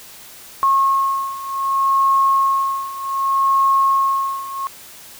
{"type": "beating tone pair", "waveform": "sine", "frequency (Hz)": [1086, 1086.65], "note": ["C#6", "C#6"], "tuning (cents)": [-36, -35], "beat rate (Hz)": 0.65, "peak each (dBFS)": [-19, -16], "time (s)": [0.63, 4.67], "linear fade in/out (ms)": 0, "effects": ["white hiss -40 dBFS RMS until 5.19 s"]}